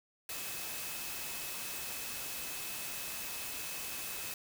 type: tone in noise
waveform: sine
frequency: 2582 Hz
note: E7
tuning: 37 cents flat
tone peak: -49 dBFS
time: 0.29-4.34 s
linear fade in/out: 2 ms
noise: white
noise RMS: -41 dBFS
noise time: 0.29-4.34 s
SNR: -11 dB
effects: none